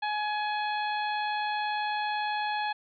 harmonic tone, 842 Hz, G#5, 24 cents sharp, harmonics 1 / 2 / 3 / 4 / 5, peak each -29 / -35 / -39 / -41 / -43 dBFS, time 0.02-2.73 s, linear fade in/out 10 ms, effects none

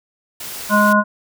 white noise, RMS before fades -30 dBFS, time 0.4-0.93 s, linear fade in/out 5 ms
harmonic tone, 208.3 Hz, G#3, 5 cents sharp, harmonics 1 / 3 / 5 / 7, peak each -15 / -18 / -15 / -16 dBFS, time 0.69-1.04 s, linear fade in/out 50 ms
effects none

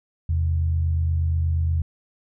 sine tone pair together, 82.41 / 130.82 Hz, E2 / C3, 0 / 0 cents, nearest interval minor sixth, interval 800 cents, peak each -19 / -30 dBFS, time 0.29-1.82 s, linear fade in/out 5 ms, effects none

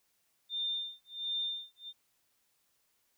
sine tone with tremolo, 3606 Hz, A7, 42 cents sharp, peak -31 dBFS, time 0.49-1.93 s, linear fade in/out 50 ms, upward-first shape sine, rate 1.4 Hz, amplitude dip 100%, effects white hiss -75 dBFS RMS until 3.17 s

